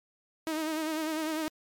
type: tone with vibrato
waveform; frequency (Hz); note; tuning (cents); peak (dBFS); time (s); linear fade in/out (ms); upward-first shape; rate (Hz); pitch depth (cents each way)
sawtooth; 314.3; D#4; +18; -26; 0.47-1.48; 0; sine; 10; 49
effects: MP3 96 kbps